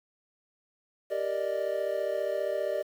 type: chord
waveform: triangle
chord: Eb major seventh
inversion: first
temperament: equal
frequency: 392 / 466.2 / 587.3 / 622.3 Hz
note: G4 / Bb4 / D5 / Eb5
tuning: 0 / 0 / 0 / 0 cents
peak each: -34 / -35 / -29 / -31 dBFS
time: 1.1-2.83 s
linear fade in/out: 20 ms
effects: 9-bit